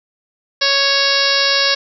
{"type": "harmonic tone", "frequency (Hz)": 554.4, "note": "C#5", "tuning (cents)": 0, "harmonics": [1, 2, 3, 4, 5, 6, 7, 8, 9, 10], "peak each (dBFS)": [-22, -24, -20, -24, -23, -25, -20, -20, -20, -21], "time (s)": [0.61, 1.75], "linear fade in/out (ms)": 10, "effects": []}